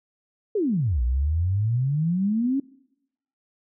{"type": "exponential two-way sweep", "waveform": "sine", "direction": "down then up", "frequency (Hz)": [453, 57.8, 281.7], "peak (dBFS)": -20, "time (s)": [0.55, 2.6], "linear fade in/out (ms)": 5, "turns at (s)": 1.02, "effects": ["noise-tail reverb RT60 0.8 s tail -22 dB re dry"]}